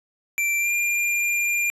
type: tone with pitch glide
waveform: square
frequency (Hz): 2349 to 2396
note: D7 to D7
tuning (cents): 0 to +34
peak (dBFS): -21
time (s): 0.38-1.7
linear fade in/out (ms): 0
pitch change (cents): +34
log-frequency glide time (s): 0.59-0.69
effects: resampled to 32000 Hz